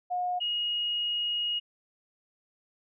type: tone pair in turn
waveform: sine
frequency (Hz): 720 / 2880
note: F#5 / F#7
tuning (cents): -47 / -47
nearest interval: 2 octaves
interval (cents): 2400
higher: second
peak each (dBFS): -27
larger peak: neither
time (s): 0.1-0.4 / 0.4-1.6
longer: second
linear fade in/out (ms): 20
effects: none